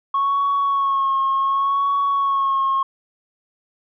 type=tone with vibrato; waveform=sine; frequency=1100 Hz; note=C#6; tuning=14 cents flat; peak=-15 dBFS; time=0.14-2.83 s; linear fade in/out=5 ms; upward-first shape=sine; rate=0.68 Hz; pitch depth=31 cents each way; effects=tanh soft clip ceiling -13 dBFS